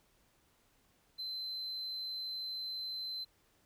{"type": "tone", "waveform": "triangle", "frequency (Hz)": 4073, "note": "C8", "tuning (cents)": -47, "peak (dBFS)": -36, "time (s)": [1.18, 3.25], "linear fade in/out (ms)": 20, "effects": ["tanh soft clip ceiling -33 dBFS", "pink hiss -71 dBFS RMS until 3.65 s"]}